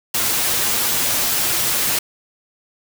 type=noise with comb filter; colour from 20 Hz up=white; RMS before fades=-19 dBFS; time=0.14-1.99 s; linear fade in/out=5 ms; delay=8.4 ms; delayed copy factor=+0.5; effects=none